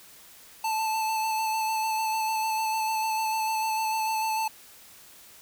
square tone with vibrato, 879 Hz, A5, 2 cents flat, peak -26 dBFS, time 0.64-4.48 s, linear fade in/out 5 ms, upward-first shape square, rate 6.7 Hz, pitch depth 14 cents each way, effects white hiss -51 dBFS RMS until 5.41 s

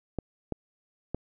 clicks, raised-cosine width 2 ms, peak -17 dBFS, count 3, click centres 0.187 / 0.523 / 1.146 s, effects none

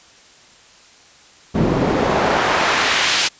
pink noise with band-pass filter sweep, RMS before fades -17 dBFS, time 1.54-3.29 s, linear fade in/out 20 ms, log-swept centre 200 to 4200 Hz, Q 0.8, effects white hiss -47 dBFS RMS until 3.39 s + resampled to 16000 Hz

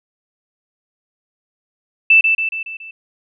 sine tone with echo, 2649 Hz, E7, 8 cents sharp, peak -6 dBFS, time 2.1-2.21 s, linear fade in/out 5 ms, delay 140 ms, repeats 5, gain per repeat -5 dB, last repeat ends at 2.91 s, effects none

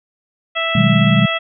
harmonic tone, 659.3 Hz, E5, in tune, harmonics 1 / 2 / 3 / 4 / 5, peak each -23 / -23 / -23 / -23 / -23 dBFS, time 0.55-1.39 s, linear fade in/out 20 ms
sine chord, G# minor seventh, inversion first, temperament equal with one note detuned, 123.47 / 155.56 / 189.21 / 207.7 Hz, B2 / D#3 / F#3 / G#3, 0 / 0 / +39 / 0 cents, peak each -16 dBFS, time 0.75-1.26 s, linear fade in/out 5 ms
effects none

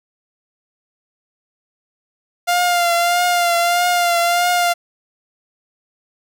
sawtooth tone with vibrato, 698.5 Hz, F5, in tune, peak -10 dBFS, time 2.47-4.74 s, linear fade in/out 20 ms, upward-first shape triangle, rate 1.6 Hz, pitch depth 39 cents each way, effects none

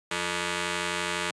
5% pulse ring-modulated tone, 260.8 Hz, C4, 5 cents flat, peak -13 dBFS, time 0.11-1.31 s, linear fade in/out 5 ms, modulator 698 Hz, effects high-pass 150 Hz 12 dB/octave + resampled to 24000 Hz

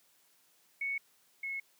sine tone pair in turn, 2217 / 2183 Hz, C#7 / C#7, 0 / -27 cents, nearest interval unison, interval 27 cents, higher first, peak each -32 / -35 dBFS, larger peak first, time 0.81-0.98 / 1.43-1.6 s, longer neither, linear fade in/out 5 ms, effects white hiss -68 dBFS RMS until 1.79 s + high-pass 150 Hz 12 dB/octave

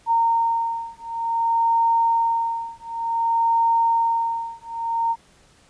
sine beating tone pair, 920 / 920.55 Hz, A#5 / A#5, -23 / -22 cents, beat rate 0.55 Hz, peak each -21 dBFS, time 0.06-5.16 s, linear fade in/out 50 ms, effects pink hiss -55 dBFS RMS until 5.69 s + resampled to 22050 Hz

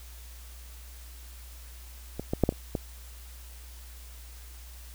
clicks, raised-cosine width 2 ms, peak -19 / -14 / -7 / -10 / -29 / -15 dBFS, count 6, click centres 2.196 / 2.335 / 2.437 / 2.491 / 2.524 / 2.752 s, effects added 60 Hz sine -44 dBFS peak until 4.94 s + white hiss -52 dBFS RMS until 4.94 s

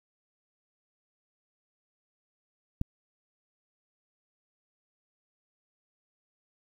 click, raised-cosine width 5 ms, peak -16 dBFS, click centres 2.814 s, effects 9-bit

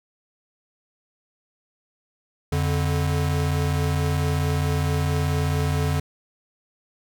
square tone pair together, 86.2 / 145.18 Hz, F2 / D3, -22 / -20 cents, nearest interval major sixth, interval 902 cents, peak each -24 / -24 dBFS, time 2.52-6 s, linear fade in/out 5 ms, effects none

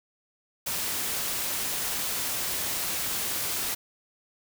white noise, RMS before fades -30 dBFS, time 0.66-3.75 s, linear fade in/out 10 ms, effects none

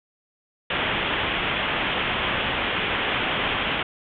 white low-pass noise, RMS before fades -25 dBFS, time 0.7-3.83 s, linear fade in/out 5 ms, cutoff 3400 Hz, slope 96 dB/octave, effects none

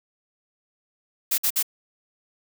blue noise bursts, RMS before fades -22 dBFS, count 3, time 1.31-1.629 s, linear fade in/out 10 ms, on 71 ms, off 53 ms, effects none

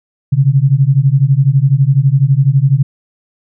sine beating tone pair, 130.81 / 142.81 Hz, C3 / D3, 0 / -48 cents, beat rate 12 Hz, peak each -10 dBFS, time 0.32-2.83 s, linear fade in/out 10 ms, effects none

